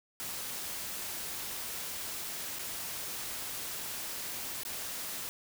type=noise with dropouts; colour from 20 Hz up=white; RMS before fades=-39 dBFS; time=0.2-5.29 s; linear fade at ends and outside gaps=0 ms; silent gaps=2.587-2.593 / 4.634-4.651 s; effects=none

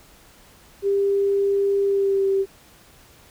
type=tone with pitch glide; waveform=sine; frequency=397.8 to 389.6 Hz; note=G4 to G4; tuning=+25 to -11 cents; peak=-17 dBFS; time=0.82-2.46 s; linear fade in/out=50 ms; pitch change=-36 cents; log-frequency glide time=1.85-2.27 s; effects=pink hiss -51 dBFS RMS until 3.3 s

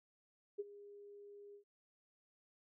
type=tone with ADSR envelope; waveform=sine; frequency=407.4 Hz; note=G#4; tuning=33 cents flat; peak=-36 dBFS; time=0.58-1.64 s; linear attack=19 ms; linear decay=29 ms; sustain=-17 dB; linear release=95 ms; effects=none

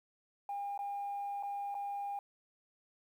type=tone with dropouts; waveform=sine; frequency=806 Hz; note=G5; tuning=48 cents sharp; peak=-35 dBFS; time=0.49-2.19 s; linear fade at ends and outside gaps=2 ms; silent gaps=0.777-0.79 / 1.427-1.433 / 1.744-1.75 s; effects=tanh soft clip ceiling -33 dBFS + 11-bit

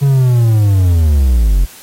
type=linear sweep; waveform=triangle; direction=down; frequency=142.1 to 41.26 Hz; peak=-5 dBFS; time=0.01-1.66 s; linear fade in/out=20 ms; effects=white hiss -37 dBFS RMS until 1.82 s + AAC 48 kbps

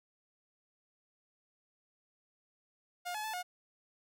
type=tone with pitch steps; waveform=sawtooth; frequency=711 / 853 / 872 / 720 Hz; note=F5 / G#5 / A5 / F#5; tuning=+31 / +46 / -16 / -47 cents; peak=-33 dBFS; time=3.05-3.43 s; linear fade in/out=20 ms; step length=95 ms; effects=none

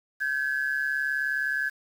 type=tone pair together; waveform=sine; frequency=1553 / 1692.3 Hz; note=G6 / G#6; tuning=-17 / +32 cents; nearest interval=minor second; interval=149 cents; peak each=-27 dBFS; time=0.2-1.7 s; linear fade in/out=20 ms; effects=tanh soft clip ceiling -18 dBFS + 8-bit

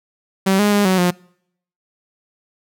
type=tone with pitch steps; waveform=sawtooth; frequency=192 / 206.7 / 204.4 / 187 / 178.1 Hz; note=G3 / G#3 / G#3 / F#3 / F3; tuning=-36 / -8 / -27 / +19 / +34 cents; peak=-9 dBFS; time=0.46-1.11 s; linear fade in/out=10 ms; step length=130 ms; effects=noise-tail reverb RT60 0.7 s tail -26 dB re dry

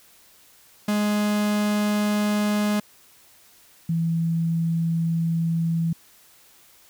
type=tone pair in turn; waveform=45% pulse / sine; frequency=208.6 / 165.57 Hz; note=G#3 / E3; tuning=+8 / +8 cents; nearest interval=major third; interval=400 cents; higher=first; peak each=-20 / -20 dBFS; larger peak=neither; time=0.88-2.8 / 3.89-5.93 s; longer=second; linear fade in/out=5 ms; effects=white hiss -54 dBFS RMS until 6.89 s

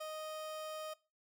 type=tone; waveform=30% pulse; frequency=622.3 Hz; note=D#5; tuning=in tune; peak=-39 dBFS; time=0-0.94 s; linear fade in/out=10 ms; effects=noise-tail reverb RT60 0.3 s tail -21 dB re dry

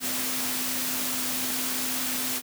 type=tone in noise; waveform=sine; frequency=255.2 Hz; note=C4; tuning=43 cents flat; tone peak=-37 dBFS; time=0-2.42 s; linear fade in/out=50 ms; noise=white; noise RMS=-29 dBFS; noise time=0-2.42 s; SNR=-11 dB; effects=high-pass 100 Hz 12 dB/octave

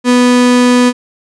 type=tone; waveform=35% pulse; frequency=246.9 Hz; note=B3; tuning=in tune; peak=-4 dBFS; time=0.04-0.93 s; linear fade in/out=50 ms; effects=resampled to 22050 Hz

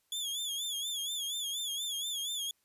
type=tone with vibrato; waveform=sawtooth; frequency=3400 Hz; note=G#7; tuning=40 cents sharp; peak=-31 dBFS; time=0.12-2.51 s; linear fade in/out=2 ms; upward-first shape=sine; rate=4.2 Hz; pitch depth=95 cents each way; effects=white hiss -75 dBFS RMS until 2.64 s + resampled to 32000 Hz

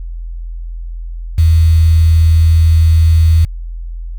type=tone with quantisation; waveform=sine; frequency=81.4 Hz; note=E2; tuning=21 cents flat; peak=-5 dBFS; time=1.38-3.45 s; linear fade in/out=5 ms; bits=5; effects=added 42 Hz sine -21 dBFS peak until 4.18 s

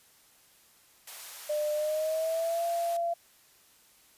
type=high-pass noise; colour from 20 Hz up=white; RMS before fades=-44 dBFS; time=1.07-2.97 s; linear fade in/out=5 ms; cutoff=550 Hz; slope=24 dB/octave
type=tone with pitch glide; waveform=sine; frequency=601 to 682.4 Hz; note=D5 to F5; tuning=+40 to -40 cents; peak=-27 dBFS; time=1.49-3.14 s; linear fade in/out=10 ms; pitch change=+220 cents; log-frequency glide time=1.74-2.65 s
effects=white hiss -61 dBFS RMS until 4.17 s + resampled to 32000 Hz

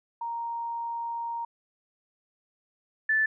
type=tone pair in turn; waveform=sine; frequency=932.3 / 1752.3 Hz; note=A#5 / A6; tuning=0 / -8 cents; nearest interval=major seventh; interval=1092 cents; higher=second; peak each=-30 / -21 dBFS; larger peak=second; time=0.21-1.45 / 3.09-3.26 s; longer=first; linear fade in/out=5 ms; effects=none

